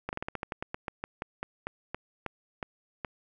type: slowing click train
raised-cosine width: 0.5 ms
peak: -18 dBFS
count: 19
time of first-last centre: 0.09-3.048 s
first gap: 39 ms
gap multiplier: 1.15
effects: none